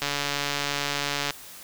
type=click train; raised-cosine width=0.2 ms; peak=-9 dBFS; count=185; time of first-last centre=0.02-1.307 s; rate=143 Hz; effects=white hiss -44 dBFS RMS until 1.63 s